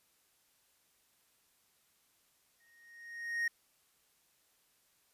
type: tone with exponential growth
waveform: triangle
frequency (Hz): 1864.7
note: A#6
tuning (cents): 0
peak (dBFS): -27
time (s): 2.6-3.48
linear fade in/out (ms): 5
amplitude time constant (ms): 190
effects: white hiss -72 dBFS RMS until 5.13 s + resampled to 32000 Hz